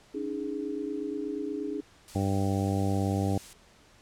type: chord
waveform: sine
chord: C# suspended second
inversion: none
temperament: equal with one note detuned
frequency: 282.7 / 311.1 / 415.3 Hz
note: C#4 / D#4 / G#4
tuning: +34 / 0 / 0 cents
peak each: -35 dBFS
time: 0.14-1.81 s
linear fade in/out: 10 ms
type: noise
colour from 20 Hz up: blue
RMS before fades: -43 dBFS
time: 2.08-3.53 s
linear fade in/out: 0 ms
type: harmonic tone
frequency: 98 Hz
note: G2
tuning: in tune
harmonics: 1 / 2 / 3 / 4 / 5 / 6 / 7 / 8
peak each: -28 / -31 / -32 / -38 / -38 / -40 / -41 / -37 dBFS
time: 2.15-3.38 s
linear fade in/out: 5 ms
effects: pink hiss -58 dBFS RMS until 4.01 s + low-pass 8000 Hz 12 dB/octave